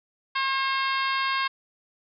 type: harmonic tone with a mistuned harmonic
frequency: 537 Hz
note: C5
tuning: 45 cents sharp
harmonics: 2 / 3 / 4 / 5 / 6 / 7 / 8 / 9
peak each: -26 / -30 / -32 / -34 / -36 / -37 / -38 / -39 dBFS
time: 0.35-1.48 s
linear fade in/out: 10 ms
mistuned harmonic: 7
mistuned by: -24 cents
effects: none